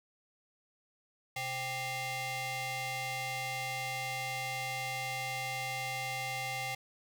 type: ring-modulated tone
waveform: sawtooth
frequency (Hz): 656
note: E5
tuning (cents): -9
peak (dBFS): -28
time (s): 1.36-6.75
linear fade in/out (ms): 5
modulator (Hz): 1440
effects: none